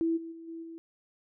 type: tone with level steps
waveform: sine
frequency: 329.6 Hz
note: E4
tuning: in tune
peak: -25 / -38 / -43 / -38 / -41 dBFS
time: 0.01-0.78 s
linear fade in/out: 0 ms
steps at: 0.16 / 0.31 / 0.47 / 0.62 s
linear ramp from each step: 20 ms
effects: none